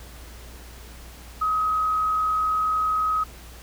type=tone with frequency modulation; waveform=sine; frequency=1267 Hz; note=D#6; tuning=31 cents sharp; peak=-20 dBFS; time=1.41-3.24 s; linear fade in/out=10 ms; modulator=49 Hz; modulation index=0.21; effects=added 59 Hz sine -42 dBFS peak until 3.62 s + pink hiss -46 dBFS RMS until 3.62 s